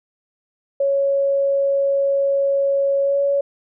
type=tone with pitch glide; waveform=sine; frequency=554.4 to 561.2 Hz; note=C#5 to C#5; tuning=0 to +21 cents; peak=-15 dBFS; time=0.8-3.41 s; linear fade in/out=5 ms; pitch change=+21 cents; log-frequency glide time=3.02-3.19 s; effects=none